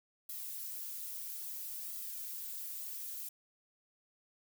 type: noise with flanger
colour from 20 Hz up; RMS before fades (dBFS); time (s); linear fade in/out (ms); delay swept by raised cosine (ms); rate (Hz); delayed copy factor
violet; -43; 0.29-3.29; 5; 1.5 to 5.5; 0.6; +1
effects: none